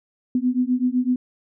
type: beating tone pair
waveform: sine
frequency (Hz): 246.9 / 254.8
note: B3 / C4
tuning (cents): 0 / -46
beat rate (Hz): 7.9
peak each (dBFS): -21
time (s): 0.35-1.16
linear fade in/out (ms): 2
effects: none